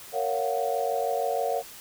sine chord, Gb major seventh, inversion first, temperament just, 462.5 / 555 / 693.7 / 740 Hz, Bb4 / Db5 / F5 / Gb5, -14 / +2 / -12 / 0 cents, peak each -30 dBFS, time 0.12-1.63 s, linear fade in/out 50 ms, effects white hiss -45 dBFS RMS until 1.8 s

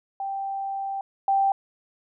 sine tone pair in turn, 784 / 784 Hz, G5 / G5, 0 / 0 cents, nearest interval unison, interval 0 cents, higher neither, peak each -27 / -18 dBFS, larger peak second, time 0.2-1.01 / 1.28-1.52 s, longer first, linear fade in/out 2 ms, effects none

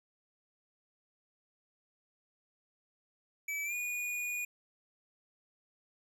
square tone with pitch glide, 2300 to 2451 Hz, D7 to D#7, -37 to -27 cents, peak -35 dBFS, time 3.48-4.45 s, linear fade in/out 5 ms, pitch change +110 cents, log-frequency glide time 3.64-3.75 s, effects none

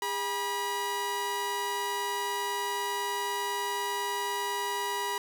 sawtooth tone pair together, 406 / 970 Hz, G#4 / B5, -39 / -31 cents, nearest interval octave + minor third, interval 1508 cents, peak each -32 / -27 dBFS, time 0.02-5.18 s, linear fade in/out 2 ms, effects none

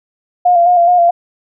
sine tone with vibrato, 701 Hz, F5, 6 cents sharp, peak -6 dBFS, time 0.45-1.11 s, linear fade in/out 10 ms, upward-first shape square, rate 4.7 Hz, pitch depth 34 cents each way, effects none

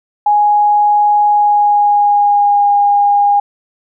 sine tone with pitch glide, 830.6 to 814.4 Hz, G#5 to G#5, 0 to -34 cents, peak -7 dBFS, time 0.26-3.4 s, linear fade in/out 5 ms, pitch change -34 cents, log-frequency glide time 1.28-2.72 s, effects none

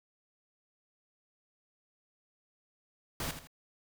pink noise with echo, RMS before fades -36 dBFS, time 3.2-3.31 s, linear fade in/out 2 ms, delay 81 ms, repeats 2, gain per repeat -9 dB, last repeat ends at 3.472 s, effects none

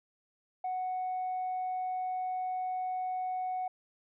sine tone, 740 Hz, F#5, in tune, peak -30 dBFS, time 0.64-3.68 s, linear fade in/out 5 ms, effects tanh soft clip ceiling -29 dBFS

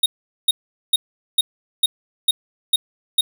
square tone bursts, 3729 Hz, A#7, in tune, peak -12 dBFS, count 8, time 0.03-3.21 s, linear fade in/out 5 ms, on 30 ms, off 420 ms, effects none

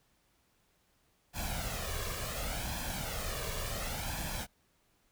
pink noise with flanger, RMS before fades -37 dBFS, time 1.33-4.47 s, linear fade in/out 50 ms, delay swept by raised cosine 1.2 to 1.78 ms, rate 0.69 Hz, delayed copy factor +0.65, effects pink hiss -72 dBFS RMS until 5.11 s

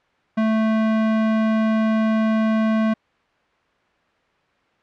square tone, 220 Hz, A3, in tune, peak -17 dBFS, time 0.37-2.94 s, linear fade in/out 10 ms, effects white hiss -61 dBFS RMS until 4.82 s + low-pass 2000 Hz 12 dB/octave

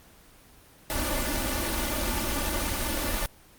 pink noise with comb filter, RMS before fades -28 dBFS, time 0.9-3.26 s, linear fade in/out 0 ms, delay 3.4 ms, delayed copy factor +0.85, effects pink hiss -54 dBFS RMS until 3.58 s + Opus 24 kbps

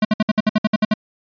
square tone bursts, 214.7 Hz, A3, 42 cents flat, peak -13 dBFS, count 11, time 0.02-0.939 s, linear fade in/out 5 ms, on 29 ms, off 60 ms, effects resampled to 11025 Hz

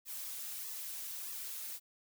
blue noise with flanger, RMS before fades -43 dBFS, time 0.05-1.8 s, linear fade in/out 50 ms, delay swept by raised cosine 1.3 to 5.8 ms, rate 1.6 Hz, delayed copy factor -0.9, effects none

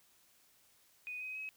sine tone with pitch steps, 2485 / 2518 / 2552 Hz, D#7 / D#7 / D#7, -3 / +20 / +43 cents, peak -40 dBFS, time 1.07-1.49 s, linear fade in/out 0 ms, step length 140 ms, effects white hiss -68 dBFS RMS until 1.56 s

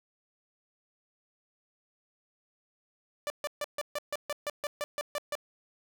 sawtooth tone bursts, 587.3 Hz, D5, in tune, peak -27 dBFS, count 13, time 3.27-5.353 s, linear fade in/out 0 ms, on 31 ms, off 140 ms, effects none

